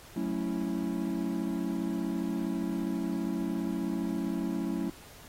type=chord; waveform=triangle; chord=F# minor seventh; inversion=none; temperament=equal; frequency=185 / 220 / 277.2 / 329.6 Hz; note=F#3 / A3 / C#4 / E4; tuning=0 / 0 / 0 / 0 cents; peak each=-33 dBFS; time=0.16-4.9 s; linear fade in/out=5 ms; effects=pink hiss -52 dBFS RMS until 5.28 s + AAC 48 kbps